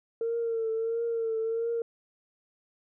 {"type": "tone with vibrato", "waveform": "sine", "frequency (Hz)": 455.6, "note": "A#4", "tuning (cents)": -40, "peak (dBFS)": -26, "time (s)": [0.21, 1.82], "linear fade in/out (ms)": 2, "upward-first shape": "triangle", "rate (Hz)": 1.5, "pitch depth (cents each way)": 46, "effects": ["tanh soft clip ceiling -22 dBFS"]}